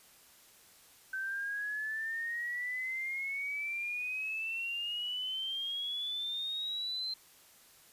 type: exponential sweep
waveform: sine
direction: up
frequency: 1536 to 4129 Hz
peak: -34 dBFS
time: 1.13-7.14 s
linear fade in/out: 5 ms
effects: white hiss -60 dBFS RMS until 7.92 s + resampled to 32000 Hz